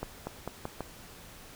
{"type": "accelerating click train", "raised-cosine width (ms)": 1, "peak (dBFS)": -20, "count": 5, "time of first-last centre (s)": [0.03, 0.807], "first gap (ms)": 240, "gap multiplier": 0.86, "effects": ["pink hiss -50 dBFS RMS until 1.55 s"]}